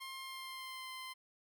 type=tone with pitch glide; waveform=15% pulse; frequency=1062 to 1037.7 Hz; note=C6 to C6; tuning=+25 to -15 cents; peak=-38 dBFS; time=0-1.14 s; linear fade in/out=20 ms; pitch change=-40 cents; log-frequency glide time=0.24-0.89 s; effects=none